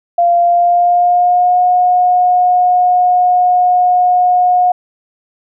sine tone with pitch glide, 693 to 722.4 Hz, F5 to F#5, -14 to -42 cents, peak -7 dBFS, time 0.18-4.72 s, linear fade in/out 5 ms, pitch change +72 cents, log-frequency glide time 0.38-1.62 s, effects none

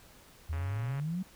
sine exponential sweep, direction up, 75.9 to 192.4 Hz, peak -31 dBFS, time 0.49-1.23 s, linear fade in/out 10 ms
click train, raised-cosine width 0.5 ms, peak -31 dBFS, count 66, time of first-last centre 0.53-0.998 s, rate 139 Hz
effects pink hiss -57 dBFS RMS until 1.35 s

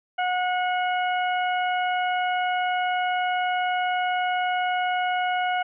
harmonic tone, 728 Hz, F#5, 28 cents flat, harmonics 1 / 2 / 3 / 4, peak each -23 / -29 / -33 / -35 dBFS, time 0.18-5.63 s, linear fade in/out 10 ms, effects none

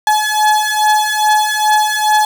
35% pulse beating tone pair, 851 / 853.4 Hz, G#5 / G#5, +42 / +47 cents, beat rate 2.4 Hz, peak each -12 dBFS, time 0.07-2.25 s, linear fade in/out 2 ms, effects none

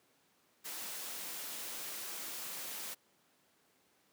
white noise, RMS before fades -43 dBFS, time 0.64-2.95 s, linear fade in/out 20 ms, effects pink hiss -71 dBFS RMS until 4.12 s + high-pass 200 Hz 12 dB/octave

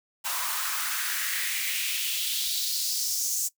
white noise with high-pass filter sweep, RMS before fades -29 dBFS, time 0.24-3.49 s, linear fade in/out 20 ms, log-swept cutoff 920 to 6900 Hz, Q 2.8, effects noise-tail reverb RT60 0.1 s tail -19 dB re dry

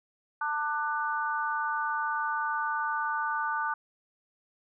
harmonic tone, 297.4 Hz, D4, 22 cents sharp, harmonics 3 / 4 / 5, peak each -32 / -32 / -32 dBFS, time 0.41-3.74 s, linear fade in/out 5 ms, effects none

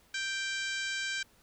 harmonic tone, 784 Hz, G5, in tune, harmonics 2 / 3 / 4 / 5 / 6 / 7 / 8 / 9 / 10, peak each -35 / -39 / -41 / -43 / -45 / -46 / -47 / -48 / -49 dBFS, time 0.14-1.23 s, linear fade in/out 5 ms, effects pink hiss -64 dBFS RMS until 1.42 s

